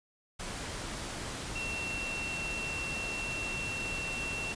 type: tone in noise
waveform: sine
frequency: 2715 Hz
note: F7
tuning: 50 cents flat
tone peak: -35 dBFS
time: 1.55-4.53 s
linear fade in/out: 10 ms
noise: pink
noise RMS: -39 dBFS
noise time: 0.39-4.55 s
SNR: +1 dB
effects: resampled to 22050 Hz